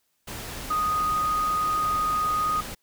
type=tone in noise; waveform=sine; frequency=1242 Hz; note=D#6; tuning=3 cents flat; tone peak=-22 dBFS; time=0.7-2.61 s; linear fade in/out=10 ms; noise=pink; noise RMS=-36 dBFS; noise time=0.27-2.75 s; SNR=+11 dB; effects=white hiss -72 dBFS RMS until 2.82 s